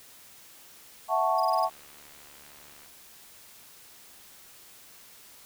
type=chord; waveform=sine; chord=F# minor seventh; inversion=third; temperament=equal; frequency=659.3 / 740 / 880 / 1108.7 Hz; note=E5 / F#5 / A5 / C#6; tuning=0 / 0 / 0 / 0 cents; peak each=-28 dBFS; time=1.08-1.7 s; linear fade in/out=50 ms
type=tone bursts; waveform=40% pulse; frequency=4953 Hz; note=D#8; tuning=9 cents flat; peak=-37 dBFS; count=6; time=1.38-1.647 s; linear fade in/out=5 ms; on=22 ms; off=27 ms
type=click train; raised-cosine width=0.3 ms; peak=-37 dBFS; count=99; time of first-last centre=1.52-2.861 s; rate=73.1 Hz
effects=white hiss -52 dBFS RMS until 5.45 s